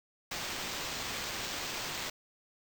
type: noise with sample-and-hold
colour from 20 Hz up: white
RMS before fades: -38 dBFS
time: 0.31-2.1 s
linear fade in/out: 5 ms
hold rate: 11025 Hz
effects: none